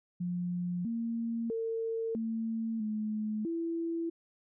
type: tone with pitch steps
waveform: sine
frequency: 177 / 230.5 / 452.5 / 225.3 / 214.4 / 333.1 Hz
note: F3 / A#3 / A4 / A3 / A3 / E4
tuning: +23 / -19 / +48 / +41 / -45 / +18 cents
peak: -31 dBFS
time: 0.2-4.1 s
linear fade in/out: 10 ms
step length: 650 ms
effects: none